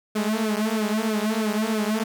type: tone with flanger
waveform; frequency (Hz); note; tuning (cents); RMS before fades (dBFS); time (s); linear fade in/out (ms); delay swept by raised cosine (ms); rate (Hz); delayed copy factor
sawtooth; 216.1; A3; -31; -24; 0.15-2.04; 10; 1 to 7; 3.1; -0.95
effects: none